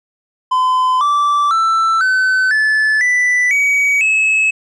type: tone with pitch steps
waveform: triangle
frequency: 1020 / 1164.9 / 1330.4 / 1519.5 / 1735.4 / 1981.9 / 2264 / 2585 Hz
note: C6 / D6 / E6 / F#6 / A6 / B6 / C#7 / E7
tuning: -44 / -14 / +16 / +46 / -24 / +6 / +36 / -34 cents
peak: -9 dBFS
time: 0.51-4.51 s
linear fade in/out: 10 ms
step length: 500 ms
effects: resampled to 24000 Hz